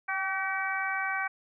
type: harmonic tone with a mistuned harmonic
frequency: 381.8 Hz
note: G4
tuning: 46 cents flat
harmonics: 2 / 3 / 4 / 5 / 6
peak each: -35 / -36 / -32 / -37 / -35 dBFS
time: 0.08-1.28 s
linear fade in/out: 10 ms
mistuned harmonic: 2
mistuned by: +31 cents
effects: none